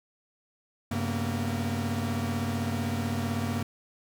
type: tone cluster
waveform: 45% pulse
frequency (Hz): 95.9 / 134.6 / 230 / 245.8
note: G2 / C3 / A#3 / B3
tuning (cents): -37 / +49 / -23 / -8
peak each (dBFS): -32 / -36 / -32 / -36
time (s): 0.91-3.63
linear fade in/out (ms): 5
effects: none